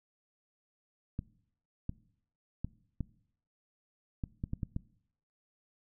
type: clicks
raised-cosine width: 5 ms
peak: -22 dBFS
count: 9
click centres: 1.191 / 1.894 / 2.646 / 3.007 / 4.238 / 4.439 / 4.534 / 4.632 / 4.764 s
effects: noise-tail reverb RT60 0.7 s tail -21 dB re dry